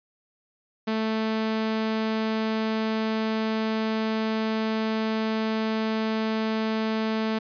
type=tone; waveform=sawtooth; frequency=220 Hz; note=A3; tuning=in tune; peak=-20 dBFS; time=0.87-7.39 s; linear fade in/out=10 ms; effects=resampled to 11025 Hz